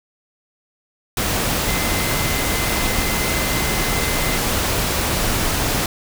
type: tone in noise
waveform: sine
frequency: 2060 Hz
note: C7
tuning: 28 cents flat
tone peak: -28 dBFS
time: 1.68-4.38 s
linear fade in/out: 2 ms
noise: pink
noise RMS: -20 dBFS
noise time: 1.17-5.86 s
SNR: -11 dB
effects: none